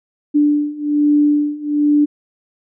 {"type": "beating tone pair", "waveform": "sine", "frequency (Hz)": [293.7, 294.9], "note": ["D4", "D4"], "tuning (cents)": [0, 7], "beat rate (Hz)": 1.2, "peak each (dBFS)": [-16, -14], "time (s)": [0.34, 2.06], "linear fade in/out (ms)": 20, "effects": []}